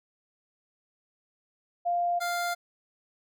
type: tone pair in turn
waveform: sine / 25% pulse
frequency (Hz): 698.5 / 698.5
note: F5 / F5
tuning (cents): 0 / 0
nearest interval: unison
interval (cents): 0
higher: neither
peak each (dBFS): -24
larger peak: neither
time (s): 1.85-2.2 / 2.2-2.55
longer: neither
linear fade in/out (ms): 20
effects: none